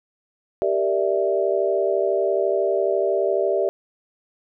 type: chord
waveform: sine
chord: E half-diminished seventh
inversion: first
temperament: equal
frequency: 392 / 466.2 / 587.3 / 659.3 Hz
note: G4 / Bb4 / D5 / E5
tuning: 0 / 0 / 0 / 0 cents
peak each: -22 / -27 / -23 / -24 dBFS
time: 0.62-3.69 s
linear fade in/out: 0 ms
effects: none